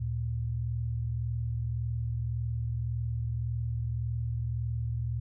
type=tone pair together; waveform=sine; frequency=73.42 / 115.21 Hz; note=D2 / A#2; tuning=0 / -20 cents; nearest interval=minor sixth; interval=780 cents; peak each=-35 / -30 dBFS; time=0-5.2 s; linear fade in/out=10 ms; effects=none